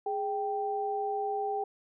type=tone pair together; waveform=sine; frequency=415.3 / 783.3 Hz; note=G#4 / G5; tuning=0 / -2 cents; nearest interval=major seventh; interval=1098 cents; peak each=-33 / -31 dBFS; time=0.06-1.64 s; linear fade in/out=5 ms; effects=none